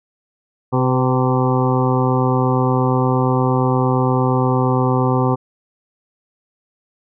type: harmonic tone with a mistuned harmonic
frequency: 128.6 Hz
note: C3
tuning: 30 cents flat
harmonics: 1 / 2 / 3 / 4 / 6 / 7 / 8 / 9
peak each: -17 / -20 / -22 / -23 / -25 / -25 / -26 / -27 dBFS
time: 0.72-5.36 s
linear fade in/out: 20 ms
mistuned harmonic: 4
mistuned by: -20 cents
effects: none